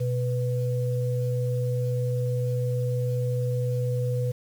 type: tone pair together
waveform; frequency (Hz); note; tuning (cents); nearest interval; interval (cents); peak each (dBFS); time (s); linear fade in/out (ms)
sine; 123.9 / 494.8; B2 / B4; +6 / +3; 2 octaves; 2397; -24 / -30; 0-4.32; 10
effects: 8-bit